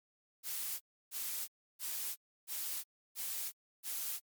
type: noise bursts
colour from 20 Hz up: blue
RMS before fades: -39 dBFS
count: 6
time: 0.43-4.2 s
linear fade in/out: 50 ms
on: 370 ms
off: 310 ms
effects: MP3 96 kbps